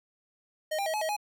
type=tone with pitch steps; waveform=square; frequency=621 / 796 / 637 / 851 / 635 / 835 Hz; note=D#5 / G5 / D#5 / G#5 / D#5 / G#5; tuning=-3 / +26 / +41 / +42 / +35 / +9 cents; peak=-29 dBFS; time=0.71-1.166 s; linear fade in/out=10 ms; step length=76 ms; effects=none